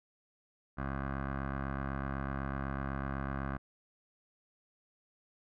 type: tone with low-pass filter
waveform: 15% pulse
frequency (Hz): 68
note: C#2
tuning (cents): -33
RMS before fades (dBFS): -37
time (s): 0.77-3.58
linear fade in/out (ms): 20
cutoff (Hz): 1400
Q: 3.6
effects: none